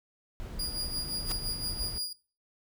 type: noise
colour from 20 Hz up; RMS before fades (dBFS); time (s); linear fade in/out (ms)
brown; -39; 0.4-1.98; 0
type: tone with tremolo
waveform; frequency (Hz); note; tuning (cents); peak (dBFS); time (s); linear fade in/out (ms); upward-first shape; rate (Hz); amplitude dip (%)
sawtooth; 4859; D#8; -42; -28; 0.59-2.13; 5; sine; 5.8; 65
type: noise with exponential growth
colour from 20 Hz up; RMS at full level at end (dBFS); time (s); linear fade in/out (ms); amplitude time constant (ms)
pink; -32; 1.23-1.32; 2; 19
effects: noise-tail reverb RT60 0.4 s tail -21 dB re dry